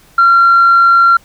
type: tone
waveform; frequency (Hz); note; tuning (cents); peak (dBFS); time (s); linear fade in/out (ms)
sine; 1373; F6; -30; -3; 0.18-1.17; 5
effects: tanh soft clip ceiling -1 dBFS + pink hiss -46 dBFS RMS until 1.24 s